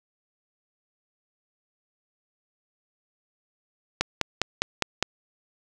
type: click train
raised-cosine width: 0.2 ms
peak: -4 dBFS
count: 6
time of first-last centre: 4.01-5.026 s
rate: 4.92 Hz
effects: none